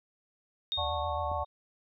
sine tone with exponential decay, 3700 Hz, A#7, 14 cents flat, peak -28 dBFS, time 0.72-1.46 s, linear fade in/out 0 ms, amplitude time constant 160 ms
sine chord, D major seventh, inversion none, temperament just, 587.3 / 734.2 / 881 / 1101.2 Hz, D5 / F#5 / A5 / C#6, 0 / -14 / +2 / -12 cents, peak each -36 dBFS, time 0.77-1.45 s, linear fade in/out 20 ms
sine tone with vibrato, 79.1 Hz, D#2, 29 cents sharp, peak -37 dBFS, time 0.77-1.44 s, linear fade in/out 10 ms, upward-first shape sine, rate 7.5 Hz, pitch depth 140 cents each way
click, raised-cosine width 3 ms, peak -34 dBFS, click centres 1.316 s
effects none

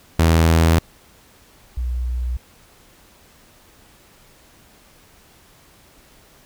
sawtooth / sine tone pair in turn, 81.9 / 61.36 Hz, E2 / B1, -11 / -11 cents, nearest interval perfect fourth, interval 500 cents, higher first, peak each -8 / -20 dBFS, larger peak first, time 0.19-0.79 / 1.77-2.37 s, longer neither, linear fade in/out 5 ms, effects pink hiss -51 dBFS RMS until 6.45 s

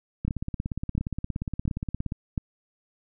two click trains, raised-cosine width 5 ms, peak -14 / -17 dBFS, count 4 / 33, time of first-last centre 0.28-2.378 / 0.25-2.121 s, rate 1.43 / 17.1 Hz, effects none

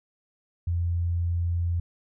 sine tone, 86 Hz, F2, 26 cents flat, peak -23 dBFS, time 0.67-1.8 s, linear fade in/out 5 ms, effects none

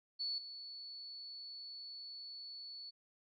sine tone with level steps, 4435 Hz, C#8, in tune, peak -36 / -46 dBFS, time 0.19-2.91 s, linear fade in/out 20 ms, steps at 0.38 s, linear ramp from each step 2 ms, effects MP3 48 kbps

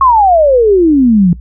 sine exponential sweep, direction down, 1105 to 167.5 Hz, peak -4 dBFS, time 0.01-1.33 s, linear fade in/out 2 ms, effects noise-tail reverb RT60 0.1 s tail -21 dB re dry + added 60 Hz sine -26 dBFS peak until 1.4 s

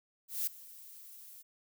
violet noise with ADSR envelope, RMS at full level -32 dBFS, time 0.28-1.43 s, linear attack 190 ms, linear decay 6 ms, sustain -20 dB, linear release 24 ms, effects none

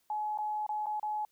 sine tone with dropouts, 848 Hz, G#5, 36 cents sharp, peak -31 dBFS, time 0.1-1.25 s, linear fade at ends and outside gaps 2 ms, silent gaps 0.376-0.386 / 0.665-0.691 / 0.859-0.867 / 0.997-1.029 s, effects white hiss -73 dBFS RMS until 1.31 s

